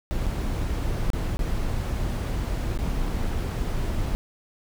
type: noise with dropouts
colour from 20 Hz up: brown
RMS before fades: -26 dBFS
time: 0.11-4.15 s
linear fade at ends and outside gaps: 0 ms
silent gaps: 0.262-0.266 / 1.102-1.133 / 1.37-1.392 / 2.775-2.789 s
effects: none